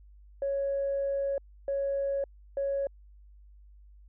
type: tone bursts at uneven times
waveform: sine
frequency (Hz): 554.4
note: C#5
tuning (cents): 0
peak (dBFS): -26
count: 3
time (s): 0.42-1.38 / 1.68-2.24 / 2.57-2.87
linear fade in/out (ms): 2
effects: tanh soft clip ceiling -23 dBFS + added 50 Hz sine -51 dBFS peak until 4.08 s